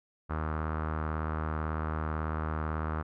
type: tone with low-pass filter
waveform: sawtooth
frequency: 78.1 Hz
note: D#2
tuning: 7 cents sharp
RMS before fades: -33 dBFS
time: 0.29-3.03 s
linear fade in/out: 20 ms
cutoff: 1300 Hz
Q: 3.9
effects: none